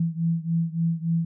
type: beating tone pair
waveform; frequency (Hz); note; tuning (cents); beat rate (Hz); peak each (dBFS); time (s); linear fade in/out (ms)
sine; 164.81 / 168.31; E3 / E3; 0 / +36; 3.5; -24 / -26; 0-1.25; 5
effects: none